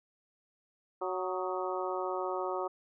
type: harmonic tone with a mistuned harmonic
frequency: 185.3 Hz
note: F#3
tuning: 3 cents sharp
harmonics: 2 / 3 / 4 / 5 / 6 / 7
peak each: -36 / -38 / -39 / -40 / -41 / -41 dBFS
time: 1.01-2.68 s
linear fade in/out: 10 ms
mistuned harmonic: 7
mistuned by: -55 cents
effects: none